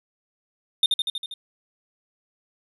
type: tone with echo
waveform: triangle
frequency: 3633 Hz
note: A#7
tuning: 45 cents flat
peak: -13 dBFS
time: 0.83-0.86 s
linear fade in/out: 2 ms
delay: 80 ms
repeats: 6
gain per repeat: -3 dB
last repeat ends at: 1.34 s
effects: resampled to 32000 Hz